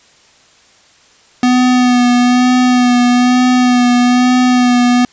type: tone with vibrato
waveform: square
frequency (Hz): 247.8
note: B3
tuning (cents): +6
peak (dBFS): -8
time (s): 1.43-5.05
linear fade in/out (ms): 2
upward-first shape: sine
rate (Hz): 1.1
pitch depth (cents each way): 24
effects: white hiss -47 dBFS RMS until 5.12 s + resampled to 16000 Hz